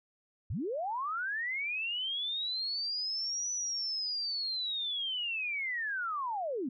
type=linear two-way sweep; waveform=sine; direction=up then down; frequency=65.41 to 5970 to 227.2 Hz; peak=-32 dBFS; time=0.5-6.69 s; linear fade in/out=5 ms; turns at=3.52 s; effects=none